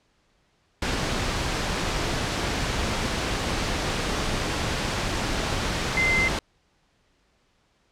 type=tone in noise; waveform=sine; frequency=2072 Hz; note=C7; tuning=17 cents flat; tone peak=-20 dBFS; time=5.97-6.28 s; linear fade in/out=2 ms; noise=pink; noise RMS=-26 dBFS; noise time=0.82-6.39 s; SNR=+3 dB; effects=pink hiss -66 dBFS RMS until 7.91 s + low-pass 6000 Hz 12 dB/octave